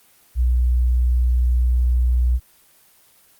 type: tone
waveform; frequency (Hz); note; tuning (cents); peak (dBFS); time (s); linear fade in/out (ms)
sine; 61.3; B1; -12; -14; 0.35-2.4; 50
effects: white hiss -54 dBFS RMS until 3.39 s + Opus 24 kbps